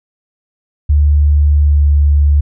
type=tone with pitch glide; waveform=sine; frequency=73.42 to 72.62 Hz; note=D2 to D2; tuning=0 to -19 cents; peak=-6 dBFS; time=0.89-2.41 s; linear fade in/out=10 ms; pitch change=-19 cents; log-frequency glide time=1.62-1.85 s; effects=none